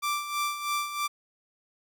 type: tone with tremolo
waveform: sawtooth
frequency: 1174.7 Hz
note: D6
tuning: in tune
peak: -22 dBFS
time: 0.02-1.08 s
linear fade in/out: 20 ms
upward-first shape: sine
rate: 3.1 Hz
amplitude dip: 65%
effects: none